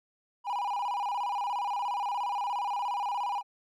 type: tone with vibrato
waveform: triangle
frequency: 890 Hz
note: A5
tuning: 20 cents sharp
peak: -27 dBFS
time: 0.44-3.43 s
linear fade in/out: 50 ms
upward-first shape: square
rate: 17 Hz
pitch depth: 160 cents each way
effects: none